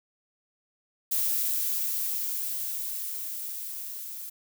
violet noise with level ramp, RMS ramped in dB -26 to -39 dBFS, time 1.11-4.3 s, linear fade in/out 10 ms, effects none

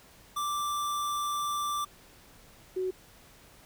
square / sine tone pair in turn, 1174.7 / 372.2 Hz, D6 / F#4, 0 / +10 cents, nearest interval octave + minor sixth, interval 1990 cents, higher first, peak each -30 / -28 dBFS, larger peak second, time 0.36-1.85 / 2.76-2.91 s, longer first, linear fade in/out 10 ms, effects pink hiss -56 dBFS RMS until 3.65 s

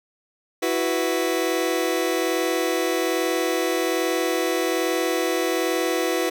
sawtooth chord, E suspended second, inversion none, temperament just, 329.6 / 370.8 / 494.4 Hz, E4 / F#4 / B4, 0 / +4 / +2 cents, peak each -21 dBFS, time 0.62-6.3 s, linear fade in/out 10 ms, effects none

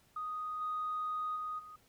sine tone with level steps, 1244.5 Hz, D#6, in tune, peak -36 / -33 / -36 / -48 dBFS, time 0.16-1.76 s, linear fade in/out 5 ms, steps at 0.6 / 1.35 / 1.58 s, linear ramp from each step 20 ms, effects tanh soft clip ceiling -29 dBFS + pink hiss -68 dBFS RMS until 1.88 s

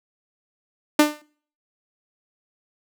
sawtooth tone with exponential decay, 299.3 Hz, D4, 33 cents sharp, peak -5 dBFS, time 0.99-1.22 s, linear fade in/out 5 ms, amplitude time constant 48 ms, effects noise-tail reverb RT60 0.5 s tail -24 dB re dry

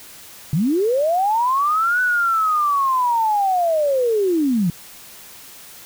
sine linear two-way sweep, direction up then down, 132.6 to 1500 to 160.5 Hz, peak -15 dBFS, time 0.53-4.7 s, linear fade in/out 2 ms, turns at 2.01 s, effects white hiss -41 dBFS RMS until 5.85 s

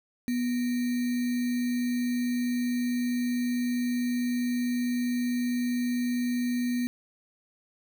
sine tone with sample-and-hold, 244.6 Hz, B3, 16 cents flat, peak -25 dBFS, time 0.28-6.87 s, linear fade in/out 0 ms, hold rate 2100 Hz, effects none

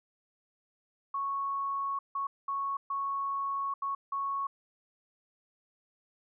sine tone bursts at uneven times, 1106 Hz, C#6, 4 cents flat, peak -30 dBFS, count 6, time 1.14-1.99 / 2.15-2.27 / 2.48-2.77 / 2.9-3.74 / 3.82-3.95 / 4.12-4.47 s, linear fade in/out 5 ms, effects none

